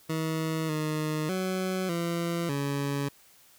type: tone with pitch steps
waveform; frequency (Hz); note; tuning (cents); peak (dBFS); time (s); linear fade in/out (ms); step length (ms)
20% pulse; 159.7 / 154.3 / 186.7 / 169.9 / 141.1; D#3 / D#3 / F#3 / F3 / C#3; +45 / -14 / +16 / -47 / +31; -23; 0.09-3.09; 10; 600
effects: white hiss -58 dBFS RMS until 3.58 s